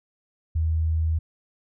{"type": "tone", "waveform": "sine", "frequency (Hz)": 80.1, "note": "E2", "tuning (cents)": -49, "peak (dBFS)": -20, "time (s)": [0.55, 1.19], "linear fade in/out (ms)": 10, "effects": []}